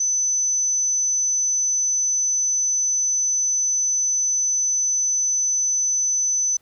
sine tone, 6040 Hz, F#8, 35 cents sharp, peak -18 dBFS, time 0-6.57 s, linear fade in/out 5 ms, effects pink hiss -62 dBFS RMS until 6.61 s

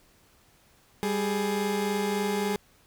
30% pulse tone pair together, 197.98 / 419.5 Hz, G3 / G#4, +17 / +17 cents, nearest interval octave + minor second, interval 1300 cents, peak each -26 dBFS, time 1.03-2.56 s, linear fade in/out 0 ms, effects pink hiss -61 dBFS RMS until 2.86 s

